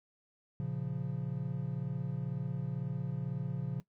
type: chord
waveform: triangle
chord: Bb minor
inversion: none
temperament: equal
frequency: 116.54 / 138.59 / 174.61 Hz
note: Bb2 / Db3 / F3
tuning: 0 / 0 / 0 cents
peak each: -39 / -34 / -37 dBFS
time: 0.6-3.8 s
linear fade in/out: 0 ms
effects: noise-tail reverb RT60 0.1 s tail -17 dB re dry